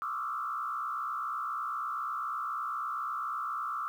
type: tone with frequency modulation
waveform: sine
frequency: 1244.5 Hz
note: D#6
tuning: in tune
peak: -32 dBFS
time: 0.02-3.88 s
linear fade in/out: 0 ms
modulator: 64 Hz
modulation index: 1.9
effects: 10-bit